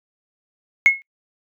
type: tone with exponential decay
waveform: sine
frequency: 2174 Hz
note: C#7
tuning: 34 cents flat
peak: -4 dBFS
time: 0.86-1.02 s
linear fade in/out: 0 ms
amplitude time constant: 34 ms
effects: noise-tail reverb RT60 0.1 s tail -23 dB re dry + tanh soft clip ceiling -2 dBFS

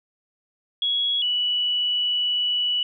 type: tone pair in turn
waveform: sine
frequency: 3339 / 2951 Hz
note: G#7 / F#7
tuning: +9 / -5 cents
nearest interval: major second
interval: 214 cents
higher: first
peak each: -20 dBFS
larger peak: neither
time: 0.82-1.22 / 1.22-2.83 s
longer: second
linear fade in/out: 2 ms
effects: none

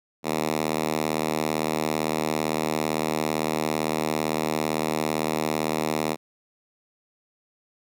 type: tone with high-pass filter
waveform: 5% pulse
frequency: 77.78 Hz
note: D#2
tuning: in tune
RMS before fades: -26 dBFS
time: 0.23-6.17 s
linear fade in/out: 50 ms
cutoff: 210 Hz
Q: 1.1
effects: none

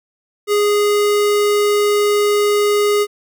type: tone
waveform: square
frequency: 413.4 Hz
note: G#4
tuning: 8 cents flat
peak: -13 dBFS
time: 0.47-3.07 s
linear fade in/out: 50 ms
effects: none

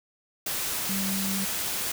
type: tone in noise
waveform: sine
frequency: 194.3 Hz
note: G3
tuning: 15 cents flat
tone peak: -29 dBFS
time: 0.89-1.45 s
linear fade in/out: 5 ms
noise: white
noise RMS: -30 dBFS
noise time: 0.46-1.92 s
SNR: -2 dB
effects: none

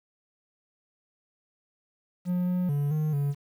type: tone with pitch steps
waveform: triangle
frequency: 179.1 / 180.4 / 143.8 / 153.7 / 142.4 Hz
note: F3 / F#3 / D3 / D#3 / C#3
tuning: +44 / -44 / -36 / -21 / +47 cents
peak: -22 dBFS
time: 2.25-3.35 s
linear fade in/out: 50 ms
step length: 220 ms
effects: 9-bit

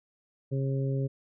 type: harmonic tone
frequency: 135.5 Hz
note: C#3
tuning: 39 cents flat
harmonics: 1 / 2 / 3 / 4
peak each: -27 / -37 / -36 / -40 dBFS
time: 0.51-1.08 s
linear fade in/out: 20 ms
effects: none

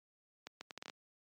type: accelerating click train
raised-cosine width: 0.2 ms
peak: -27 dBFS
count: 8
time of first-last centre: 0.47-0.898 s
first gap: 140 ms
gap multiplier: 0.7
effects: high-pass 200 Hz 12 dB/octave + MP3 96 kbps

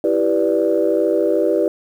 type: chord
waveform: sine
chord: E minor seventh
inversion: none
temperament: equal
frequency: 329.6 / 392 / 493.9 / 587.3 Hz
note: E4 / G4 / B4 / D5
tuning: 0 / 0 / 0 / 0 cents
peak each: -19 dBFS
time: 0.04-1.68 s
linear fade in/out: 2 ms
effects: tanh soft clip ceiling -5 dBFS + 8-bit

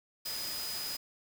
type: tone in noise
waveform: sine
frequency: 4978 Hz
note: D#8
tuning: in tune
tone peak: -38 dBFS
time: 0.25-0.97 s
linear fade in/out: 10 ms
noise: white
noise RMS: -40 dBFS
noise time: 0.25-0.97 s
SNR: -1 dB
effects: none

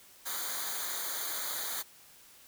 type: noise with comb filter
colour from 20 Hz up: white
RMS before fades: -36 dBFS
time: 0.25-1.83 s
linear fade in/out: 20 ms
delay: 0.37 ms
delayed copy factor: -0.95
effects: white hiss -57 dBFS RMS until 2.47 s

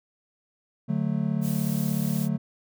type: chord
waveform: triangle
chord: D major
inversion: none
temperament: just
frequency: 146.83 / 183.54 / 220.2 Hz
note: D3 / F#3 / A3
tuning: 0 / -14 / +2 cents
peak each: -26 dBFS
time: 0.88-2.38 s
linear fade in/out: 20 ms
type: noise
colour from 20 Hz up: blue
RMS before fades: -38 dBFS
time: 1.41-2.29 s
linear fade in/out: 50 ms
effects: none

